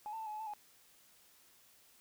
sine tone with pitch steps, 842 / 892 / 884 / 848 / 855 / 882 / 836 Hz, G#5 / A5 / A5 / G#5 / A5 / A5 / G#5, +24 / +23 / +8 / +36 / -50 / +4 / +11 cents, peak -39 dBFS, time 0.06-0.536 s, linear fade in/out 0 ms, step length 68 ms, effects tanh soft clip ceiling -36 dBFS + white hiss -65 dBFS RMS until 2 s

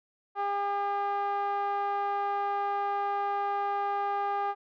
5% pulse tone with low-pass filter, 403.2 Hz, G4, 49 cents sharp, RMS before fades -30 dBFS, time 0.35-4.55 s, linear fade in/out 50 ms, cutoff 960 Hz, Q 7.1, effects none

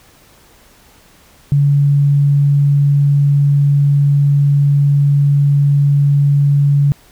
sine tone, 142.4 Hz, C#3, 47 cents sharp, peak -8 dBFS, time 1.52-6.92 s, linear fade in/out 0 ms, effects pink hiss -47 dBFS RMS until 7.11 s

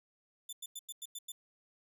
15% pulse tone bursts, 3520 Hz, A7, in tune, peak -34 dBFS, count 7, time 0.49-1.32 s, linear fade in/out 5 ms, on 38 ms, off 94 ms, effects none

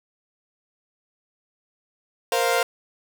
sawtooth chord, Bb suspended second, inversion none, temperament equal, 466.2 / 523.3 / 698.5 Hz, Bb4 / C5 / F5, 0 / 0 / 0 cents, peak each -20 dBFS, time 2.32-2.63 s, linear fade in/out 2 ms, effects none

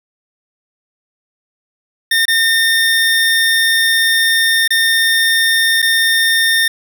25% pulse tone with dropouts, 1819 Hz, A#6, 43 cents flat, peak -7 dBFS, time 2.11-6.68 s, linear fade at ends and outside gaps 5 ms, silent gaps 2.255-2.28 / 4.678-4.705 / 5.82-5.825 s, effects 7-bit

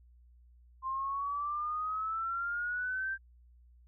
sine exponential sweep, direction up, 1046.5 to 1581 Hz, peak -32 dBFS, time 0.82-3.18 s, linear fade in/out 50 ms, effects added 60 Hz sine -57 dBFS peak until 3.87 s

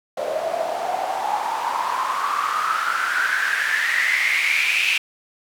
white noise with band-pass filter sweep, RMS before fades -22 dBFS, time 0.17-4.98 s, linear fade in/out 5 ms, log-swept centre 580 to 2600 Hz, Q 9.1, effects none

